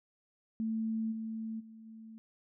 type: tone with level steps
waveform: sine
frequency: 222.3 Hz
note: A3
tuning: 18 cents sharp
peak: -31 / -36 / -49 / -47 dBFS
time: 0.6-2.18 s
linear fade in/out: 0 ms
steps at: 1.11 / 1.59 / 1.85 s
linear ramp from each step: 20 ms
effects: none